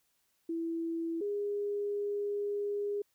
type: tone pair in turn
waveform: sine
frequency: 331.1 / 408.8 Hz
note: E4 / G#4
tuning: +8 / -27 cents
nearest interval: major third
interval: 365 cents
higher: second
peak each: -32 / -31 dBFS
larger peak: second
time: 0.49-1.21 / 1.21-3.02 s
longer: second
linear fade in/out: 5 ms
effects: white hiss -75 dBFS RMS until 3.14 s